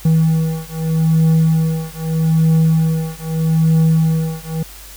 triangle beating tone pair, 160.4 / 161.2 Hz, E3 / E3, -47 / -38 cents, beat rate 0.8 Hz, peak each -13 dBFS, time 0.05-4.63 s, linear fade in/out 5 ms, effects added 50 Hz sine -38 dBFS peak until 4.96 s + white hiss -38 dBFS RMS until 4.96 s

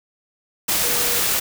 sine tone in noise, 480 Hz, B4, 49 cents flat, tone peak -31 dBFS, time 0.83-1.21 s, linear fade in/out 10 ms, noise white, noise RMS -20 dBFS, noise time 0.68-1.4 s, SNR -14 dB, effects none

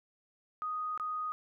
sine tone with dropouts, 1244.5 Hz, D#6, in tune, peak -33 dBFS, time 0.62-1.32 s, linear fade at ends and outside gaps 0 ms, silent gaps 0.976-0.998 s, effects none

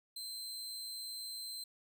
sawtooth tone, 4106 Hz, C8, 33 cents flat, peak -39 dBFS, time 0.16-1.64 s, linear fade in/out 5 ms, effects none

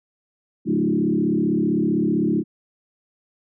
sine tone with frequency modulation, 261.6 Hz, C4, in tune, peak -17 dBFS, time 0.65-2.44 s, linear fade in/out 50 ms, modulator 35.6 Hz, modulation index 2.6, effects none

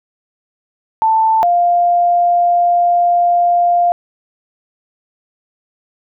sine tone pair in turn, 886 / 699.4 Hz, A5 / F5, +12 / +2 cents, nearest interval major third, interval 410 cents, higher first, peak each -9 / -9 dBFS, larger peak neither, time 1.02-1.43 / 1.43-3.92 s, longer second, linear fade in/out 0 ms, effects none

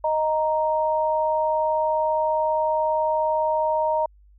sine tone pair together, 622.3 / 932.4 Hz, D#5 / A#5, 0 / 0 cents, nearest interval perfect fifth, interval 700 cents, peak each -22 dBFS, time 0.04-4.06 s, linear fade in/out 5 ms, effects added 50 Hz sine -50 dBFS peak until 4.38 s

